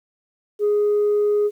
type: tone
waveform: sine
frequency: 415.3 Hz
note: G#4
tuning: in tune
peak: -14 dBFS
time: 0.59-1.51 s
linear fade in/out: 50 ms
effects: tanh soft clip ceiling -13 dBFS + 9-bit